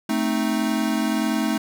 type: chord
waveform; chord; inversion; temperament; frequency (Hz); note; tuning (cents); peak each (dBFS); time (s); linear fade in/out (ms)
square; A diminished; none; equal; 220 / 261.6 / 311.1; A3 / C4 / Eb4; 0 / 0 / 0; -24 / -27 / -26; 0.09-1.58; 5
effects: none